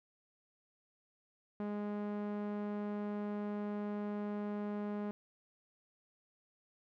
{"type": "tone with low-pass filter", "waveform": "sawtooth", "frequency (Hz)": 206.9, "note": "G#3", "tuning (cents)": -6, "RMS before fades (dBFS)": -39, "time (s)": [1.6, 5.11], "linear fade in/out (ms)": 0, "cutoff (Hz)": 1200, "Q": 0.59, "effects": []}